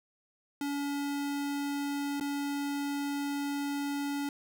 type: tone with dropouts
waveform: square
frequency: 284.4 Hz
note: C#4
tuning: 45 cents sharp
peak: -32 dBFS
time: 0.61-4.29 s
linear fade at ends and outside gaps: 2 ms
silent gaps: 2.199-2.209 s
effects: none